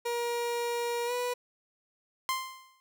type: tone with pitch glide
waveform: 30% pulse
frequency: 474.9 to 491.1 Hz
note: A#4 to B4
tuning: +32 to -10 cents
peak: -27 dBFS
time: 0.05-1.34 s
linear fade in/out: 10 ms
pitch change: +58 cents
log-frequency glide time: 1.06-1.12 s
type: tone with exponential decay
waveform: sawtooth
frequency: 1046.5 Hz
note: C6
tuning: in tune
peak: -22 dBFS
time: 2.29-2.8 s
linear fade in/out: 0 ms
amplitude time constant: 110 ms
effects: none